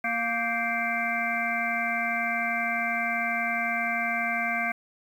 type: harmonic tone with a mistuned harmonic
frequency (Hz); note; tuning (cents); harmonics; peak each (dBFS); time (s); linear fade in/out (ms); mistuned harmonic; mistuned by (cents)
233.1; A#3; 0; 1 / 3 / 5 / 7 / 9 / 10; -36 / -31 / -36 / -31 / -30 / -33; 0.04-4.72; 5; 7; -64
effects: 9-bit